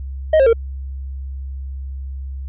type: tone with pitch steps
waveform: triangle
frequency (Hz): 626 / 535.6 / 458.3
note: D#5 / C5 / A#4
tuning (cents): +10 / +40 / -29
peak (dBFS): -7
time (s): 0.33-0.531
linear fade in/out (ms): 5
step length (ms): 67
effects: added 67 Hz sine -25 dBFS peak until 2.48 s + resampled to 8000 Hz